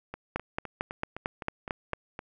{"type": "two click trains", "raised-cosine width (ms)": 0.5, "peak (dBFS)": [-14, -22], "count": [8, 9], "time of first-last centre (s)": [[0.36, 1.933], [0.14, 2.191]], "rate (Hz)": [4.45, 3.9], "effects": []}